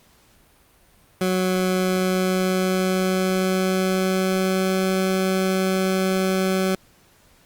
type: tone with pitch glide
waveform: 20% pulse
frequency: 185 to 188.67 Hz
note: F#3 to F#3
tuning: 0 to +34 cents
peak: -14 dBFS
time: 1.21-6.75 s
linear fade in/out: 2 ms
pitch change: +34 cents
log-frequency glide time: 1.67-4.84 s
effects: pink hiss -56 dBFS RMS until 7.45 s + Opus 48 kbps